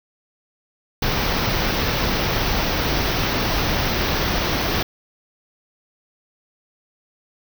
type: band-stop noise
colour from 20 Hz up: pink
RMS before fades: -21 dBFS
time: 1.02-4.83 s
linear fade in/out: 5 ms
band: 6000 to 14000 Hz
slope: 96 dB/octave
effects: none